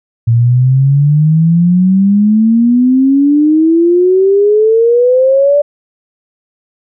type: exponential sweep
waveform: sine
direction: up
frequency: 114.2 to 587.3 Hz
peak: -5 dBFS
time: 0.27-5.62 s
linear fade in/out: 10 ms
effects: none